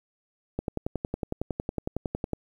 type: click train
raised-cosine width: 2 ms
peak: -15 dBFS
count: 20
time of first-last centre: 0.59-2.333 s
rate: 10.9 Hz
effects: 9-bit